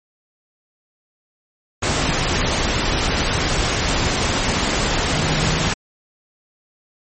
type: tone in noise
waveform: sine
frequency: 156.5 Hz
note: D#3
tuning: 10 cents sharp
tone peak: -22 dBFS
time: 5.14-5.68 s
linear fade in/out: 10 ms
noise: pink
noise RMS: -19 dBFS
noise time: 1.82-5.74 s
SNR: -6 dB
effects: MP3 32 kbps